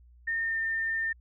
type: tone with pitch glide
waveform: sine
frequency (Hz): 1823 to 1806.2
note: A#6 to A6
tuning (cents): -39 to +45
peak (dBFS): -27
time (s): 0.27-1.13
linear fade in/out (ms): 10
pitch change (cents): -16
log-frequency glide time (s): 0.44-0.57
effects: added 60 Hz sine -53 dBFS peak until 1.2 s